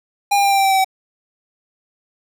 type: tone with pitch steps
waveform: square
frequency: 808 / 801.5 / 795 / 788.6 / 782.3 / 776 / 769.7 / 763.5 Hz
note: G#5 / G5 / G5 / G5 / G5 / G5 / G5 / G5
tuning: -48 / +38 / +24 / +10 / -4 / -18 / -32 / -46 cents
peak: -13 dBFS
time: 0.31-0.846 s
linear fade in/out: 10 ms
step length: 67 ms
effects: none